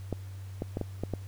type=clicks; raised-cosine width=2 ms; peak=-18 dBFS; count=6; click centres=0.127 / 0.621 / 0.771 / 0.813 / 1.036 / 1.137 s; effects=added 96 Hz sine -39 dBFS peak until 1.27 s + pink hiss -57 dBFS RMS until 1.27 s